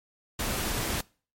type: noise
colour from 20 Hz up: pink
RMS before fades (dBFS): -30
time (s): 0.39-1.01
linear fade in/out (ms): 5
effects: noise-tail reverb RT60 0.4 s tail -24 dB re dry + MP3 64 kbps